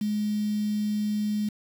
sine tone with quantisation, 210 Hz, G#3, 19 cents sharp, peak -24 dBFS, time 0.01-1.49 s, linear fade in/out 5 ms, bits 7, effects none

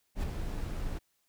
brown noise with ADSR envelope, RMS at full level -29 dBFS, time 0.15-0.99 s, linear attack 82 ms, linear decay 7 ms, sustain -6 dB, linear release 15 ms, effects white hiss -75 dBFS RMS until 1.28 s

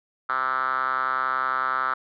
5% pulse tone with band-pass filter, 130.81 Hz, C3, in tune, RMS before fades -25 dBFS, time 0.29-1.94 s, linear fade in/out 5 ms, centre 1300 Hz, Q 6.3, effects resampled to 11025 Hz

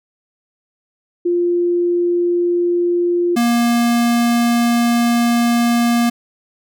sine / square tone pair in turn, 349.2 / 236.6 Hz, F4 / A#3, 0 / +26 cents, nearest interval perfect fifth, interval 674 cents, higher first, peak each -13 dBFS, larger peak neither, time 1.25-3.36 / 3.36-6.1 s, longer second, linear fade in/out 10 ms, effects none

